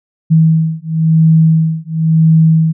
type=beating tone pair; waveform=sine; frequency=160.2 / 161.17 Hz; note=E3 / E3; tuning=-49 / -39 cents; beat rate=0.97 Hz; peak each=-10 dBFS; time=0.3-2.73 s; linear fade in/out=20 ms; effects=none

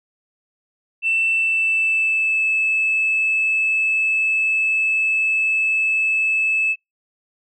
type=tone with pitch glide; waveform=sine; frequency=2670 to 2612 Hz; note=E7 to E7; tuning=+22 to -17 cents; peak=-15 dBFS; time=1.02-6.76 s; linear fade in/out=50 ms; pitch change=-39 cents; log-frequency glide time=1.31-2.47 s; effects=noise-tail reverb RT60 0.2 s tail -23 dB re dry + tanh soft clip ceiling -11 dBFS

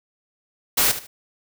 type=noise with echo; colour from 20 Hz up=white; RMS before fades=-18 dBFS; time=0.77-0.92 s; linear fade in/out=10 ms; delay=75 ms; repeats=2; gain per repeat=-12 dB; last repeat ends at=1.07 s; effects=none

